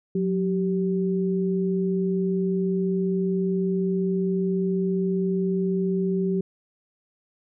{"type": "tone pair together", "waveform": "sine", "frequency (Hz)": [182.6, 386.9], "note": ["F#3", "G4"], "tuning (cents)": [-23, -23], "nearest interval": "octave + minor second", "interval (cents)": 1300, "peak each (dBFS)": [-23, -25], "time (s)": [0.15, 6.41], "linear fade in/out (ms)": 5, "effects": []}